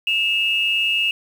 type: tone pair together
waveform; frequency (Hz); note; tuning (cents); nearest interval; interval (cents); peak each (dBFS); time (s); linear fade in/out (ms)
sine; 2637 / 2840; E7 / F7; 0 / +28; minor second; 128; -19; 0.07-1.11; 2
effects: tanh soft clip ceiling -9 dBFS + 7-bit